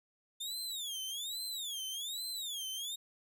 sawtooth tone with vibrato, 3552 Hz, A7, 16 cents sharp, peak -35 dBFS, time 0.4-2.96 s, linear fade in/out 10 ms, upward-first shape sine, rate 1.2 Hz, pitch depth 250 cents each way, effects none

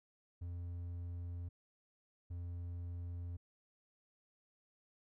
triangle tone bursts at uneven times, 87 Hz, F2, 6 cents flat, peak -39 dBFS, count 2, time 0.41-1.49 / 2.3-3.37 s, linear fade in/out 10 ms, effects none

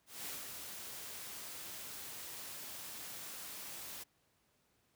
white noise with ADSR envelope, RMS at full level -43 dBFS, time 0.06-4.04 s, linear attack 200 ms, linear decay 190 ms, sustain -4 dB, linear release 13 ms, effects pink hiss -75 dBFS RMS until 4.95 s + high-pass 60 Hz 12 dB/octave

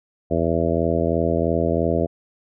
harmonic tone, 83 Hz, E2, 12 cents sharp, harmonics 1 / 2 / 3 / 4 / 5 / 6 / 7 / 8, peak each -26 / -26 / -26 / -26 / -26 / -26 / -26 / -26 dBFS, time 0.3-2.07 s, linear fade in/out 20 ms, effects none

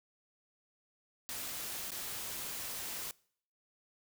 white noise with dropouts, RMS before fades -41 dBFS, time 1.29-3.11 s, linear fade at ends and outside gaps 0 ms, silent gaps 1.906-1.918 s, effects noise-tail reverb RT60 0.6 s tail -24 dB re dry

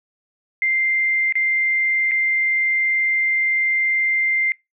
sine tone with dropouts, 2093 Hz, C7, in tune, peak -16 dBFS, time 0.62-4.52 s, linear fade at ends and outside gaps 1 ms, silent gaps 1.324-1.354 / 2.112-2.117 s, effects noise-tail reverb RT60 0.2 s tail -23 dB re dry

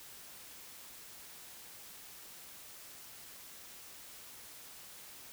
silence, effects white hiss -52 dBFS RMS until 5.32 s

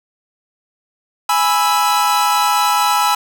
45% pulse chord, E major, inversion first, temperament equal, 830.6 / 987.8 / 1318.5 Hz, G#5 / B5 / E6, 0 / 0 / 0 cents, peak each -17 dBFS, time 1.29-3.15 s, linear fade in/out 5 ms, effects none

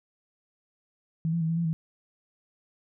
sine tone with pitch steps, 161.8 / 168.8 / 161.1 / 165.1 / 169.3 / 160.9 Hz, E3 / E3 / E3 / E3 / E3 / E3, -32 / +41 / -39 / +3 / +46 / -42 cents, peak -24 dBFS, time 1.25-1.73 s, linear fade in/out 0 ms, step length 80 ms, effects none

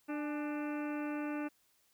harmonic tone with a mistuned harmonic, 297 Hz, D4, 20 cents sharp, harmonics 1 / 2 / 3 / 4 / 5 / 6 / 7 / 8 / 9, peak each -36 / -45 / -48 / -50 / -49 / -54 / -57 / -54 / -53 dBFS, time 0.08-1.49 s, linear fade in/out 20 ms, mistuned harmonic 3, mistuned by -65 cents, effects white hiss -72 dBFS RMS until 1.93 s

